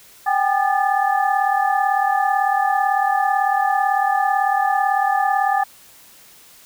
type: tone cluster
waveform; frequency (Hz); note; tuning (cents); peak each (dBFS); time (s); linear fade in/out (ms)
sine; 772 / 810 / 1211 / 1735; G5 / G#5 / D#6 / A6; -27 / -43 / -47 / -25; -19 / -19 / -25 / -25; 0.26-5.64; 10
effects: white hiss -47 dBFS RMS until 6.65 s